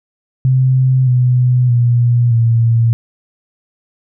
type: tone with pitch steps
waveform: sine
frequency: 130 / 124.99 / 120.18 / 115.55 Hz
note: C3 / B2 / B2 / A#2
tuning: -11 / +21 / -47 / -15 cents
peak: -8 dBFS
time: 0.45-2.93 s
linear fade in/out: 0 ms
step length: 620 ms
effects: none